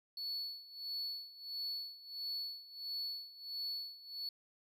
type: tone with tremolo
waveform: triangle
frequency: 4422 Hz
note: C#8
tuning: 5 cents flat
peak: -36 dBFS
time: 0.17-4.29 s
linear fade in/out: 2 ms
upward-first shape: sine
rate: 1.5 Hz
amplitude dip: 85%
effects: none